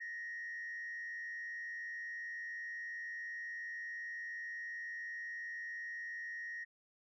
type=tone with frequency modulation; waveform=sine; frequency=1870 Hz; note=A#6; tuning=5 cents sharp; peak=-40 dBFS; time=0-6.65 s; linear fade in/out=20 ms; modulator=92.8 Hz; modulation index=0.64; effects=tanh soft clip ceiling -38 dBFS